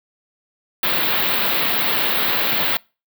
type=band-stop noise; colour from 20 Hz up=white; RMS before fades=-19 dBFS; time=0.83-2.77 s; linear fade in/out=2 ms; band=4200 to 15000 Hz; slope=48 dB/octave; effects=noise-tail reverb RT60 0.3 s tail -25 dB re dry + high-pass 150 Hz 12 dB/octave

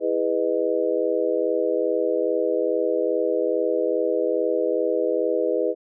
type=chord; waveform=sine; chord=E major seventh; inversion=none; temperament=just; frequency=329.6 / 412 / 494.4 / 618.1 Hz; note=E4 / G#4 / B4 / D#5; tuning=0 / -14 / +2 / -12 cents; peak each=-27 / -25 / -23 / -27 dBFS; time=0-5.75 s; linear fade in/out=50 ms; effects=none

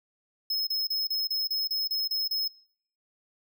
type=tone bursts; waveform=square; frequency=5170 Hz; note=E8; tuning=34 cents flat; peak=-26 dBFS; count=10; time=0.5-2.479 s; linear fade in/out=5 ms; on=170 ms; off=31 ms; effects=noise-tail reverb RT60 0.6 s tail -24 dB re dry

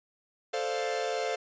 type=chord; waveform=45% pulse; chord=D minor seventh; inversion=second; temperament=equal; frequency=440 / 523.3 / 587.3 / 698.5 Hz; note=A4 / C5 / D5 / F5; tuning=0 / 0 / 0 / 0 cents; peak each=-34 / -34 / -39 / -34 dBFS; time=0.53-1.36 s; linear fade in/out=10 ms; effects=resampled to 16000 Hz

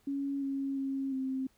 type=tone with pitch steps; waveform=sine; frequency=278.3 / 273.7 / 270.8 / 263.6 Hz; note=C#4 / C#4 / C#4 / C4; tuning=+7 / -22 / -40 / +13 cents; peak=-31 dBFS; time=0.07-1.47 s; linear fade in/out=5 ms; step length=350 ms; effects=pink hiss -69 dBFS RMS until 1.57 s

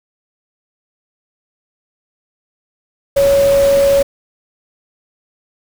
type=tone in noise; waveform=sine; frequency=557 Hz; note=C#5; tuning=8 cents sharp; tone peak=-8 dBFS; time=3.16-4.03 s; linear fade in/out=10 ms; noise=pink; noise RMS=-24 dBFS; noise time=3.16-4.03 s; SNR=+13 dB; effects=none

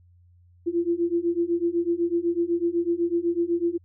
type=beating tone pair; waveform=sine; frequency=338 / 346 Hz; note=E4 / F4; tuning=+43 / -16 cents; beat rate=8 Hz; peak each=-25 / -24 dBFS; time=0.66-3.78 s; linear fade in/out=20 ms; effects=added 88 Hz sine -53 dBFS peak until 3.84 s

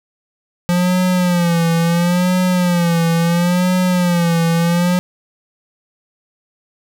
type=tone with vibrato; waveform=square; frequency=174.61 Hz; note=F3; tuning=in tune; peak=-13 dBFS; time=0.69-4.99 s; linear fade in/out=0 ms; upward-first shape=sine; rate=0.73 Hz; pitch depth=82 cents each way; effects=none

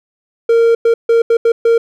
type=tone bursts at uneven times; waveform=triangle; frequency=461.9 Hz; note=A#4; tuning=16 cents flat; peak=-5 dBFS; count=6; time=0.49-0.75 / 0.85-0.94 / 1.09-1.22 / 1.3-1.37 / 1.45-1.52 / 1.65-1.78 s; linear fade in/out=5 ms; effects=none

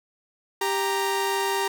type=tone pair together; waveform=sawtooth; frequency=393.3 / 932.3 Hz; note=G4 / A#5; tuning=+6 / 0 cents; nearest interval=octave + minor third; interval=1494 cents; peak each=-22 dBFS; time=0.61-1.68 s; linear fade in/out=5 ms; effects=none

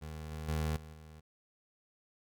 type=tone with level steps; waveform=25% pulse; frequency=77.78 Hz; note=D#2; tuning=in tune; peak=-38 / -36 / -28 / -44 / -47 dBFS; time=0.01-1.21 s; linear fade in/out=20 ms; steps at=0.31 / 0.48 / 0.76 / 0.93 s; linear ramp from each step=10 ms; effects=none

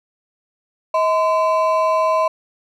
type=ring-modulated tone; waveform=triangle; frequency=830.6 Hz; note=G#5; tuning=in tune; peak=-9 dBFS; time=0.94-2.28 s; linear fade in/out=5 ms; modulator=194 Hz; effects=none

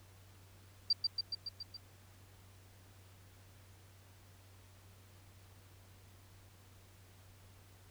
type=tone with echo; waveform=sine; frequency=4699 Hz; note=D8; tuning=in tune; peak=-26 dBFS; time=0.9-0.93 s; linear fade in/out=5 ms; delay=140 ms; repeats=6; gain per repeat=-3 dB; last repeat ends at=1.77 s; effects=added 95 Hz sine -59 dBFS peak until 7.9 s + pink hiss -64 dBFS RMS until 7.9 s

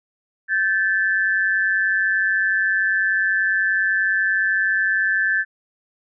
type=tone pair together; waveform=sine; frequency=1553 / 1743.2 Hz; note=G6 / A6; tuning=-17 / -17 cents; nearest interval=major second; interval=200 cents; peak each=-20 / -19 dBFS; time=0.48-5.45 s; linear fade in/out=50 ms; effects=none

